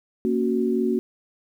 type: chord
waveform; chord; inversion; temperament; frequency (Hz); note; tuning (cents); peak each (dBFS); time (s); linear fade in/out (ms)
sine; F# major; first; equal; 233.1 / 277.2 / 370; A#3 / C#4 / F#4; 0 / 0 / 0; -23 / -27 / -23; 0.25-0.99; 0
effects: 9-bit